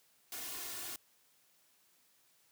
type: noise with comb filter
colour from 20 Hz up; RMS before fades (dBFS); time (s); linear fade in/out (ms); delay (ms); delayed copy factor
white; -43; 0.32-0.96; 2; 2.8; +0.75
effects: white hiss -70 dBFS RMS until 2.51 s + high-pass 100 Hz 12 dB/octave